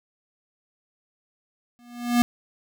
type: tone with exponential growth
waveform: square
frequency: 240.7 Hz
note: B3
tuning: 44 cents flat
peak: -14 dBFS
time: 1.79-2.22 s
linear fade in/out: 0 ms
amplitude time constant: 93 ms
effects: none